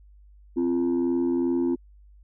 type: tone pair together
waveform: sine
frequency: 261.6 / 344.2 Hz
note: C4 / F4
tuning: 0 / -25 cents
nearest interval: perfect fourth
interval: 475 cents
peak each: -22 dBFS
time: 0.56-1.76 s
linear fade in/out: 20 ms
effects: tanh soft clip ceiling -18 dBFS + added 50 Hz sine -49 dBFS peak until 2.23 s